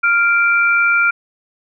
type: tone pair together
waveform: sine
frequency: 1396.7 / 2349 Hz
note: F6 / D7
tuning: 0 / 0 cents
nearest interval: major sixth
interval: 900 cents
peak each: -12 / -16 dBFS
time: 0.03-1.11 s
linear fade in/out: 10 ms
effects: none